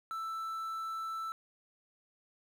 triangle tone with quantisation, 1324 Hz, E6, 7 cents sharp, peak -34 dBFS, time 0.11-1.32 s, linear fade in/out 0 ms, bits 10, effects none

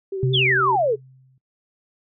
sine tone with vibrato, 384.3 Hz, G4, 34 cents flat, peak -24 dBFS, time 0.12-0.76 s, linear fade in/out 5 ms, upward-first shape sine, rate 11 Hz, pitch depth 34 cents each way
sine tone with exponential decay, 130.81 Hz, C3, in tune, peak -16 dBFS, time 0.23-1.38 s, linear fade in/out 2 ms, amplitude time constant 250 ms
sine exponential sweep, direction down, 3600 to 405.3 Hz, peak -16 dBFS, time 0.33-0.96 s, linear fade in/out 20 ms
effects noise-tail reverb RT60 0.1 s tail -19 dB re dry

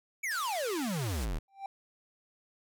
square exponential sweep, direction down, 2349 to 34.65 Hz, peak -32 dBFS, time 0.23-1.39 s, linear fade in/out 10 ms
white band-pass noise, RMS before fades -45 dBFS, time 0.3-1.26 s, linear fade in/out 20 ms, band 830 to 9400 Hz, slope 12 dB/octave
triangle tone with exponential growth, 784 Hz, G5, in tune, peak -31 dBFS, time 1.48-1.66 s, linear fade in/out 2 ms, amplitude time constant 38 ms
effects none

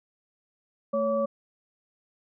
sine tone cluster, 221.2 / 559 / 1152 Hz, A3 / C#5 / D6, +9 / +14 / -34 cents, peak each -31 / -24 / -33 dBFS, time 0.93-1.26 s, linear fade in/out 10 ms, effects none

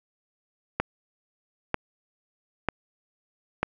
click train, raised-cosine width 0.5 ms, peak -8 dBFS, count 4, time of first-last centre 0.8-3.63 s, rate 1.06 Hz, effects none

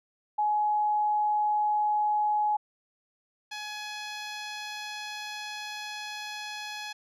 sine / 10% pulse tone pair in turn, 842 / 842 Hz, G#5 / G#5, +24 / +24 cents, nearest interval unison, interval 0 cents, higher neither, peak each -23 / -27 dBFS, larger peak first, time 0.38-2.57 / 3.51-6.93 s, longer second, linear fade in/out 10 ms, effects low-pass 8000 Hz 12 dB/octave

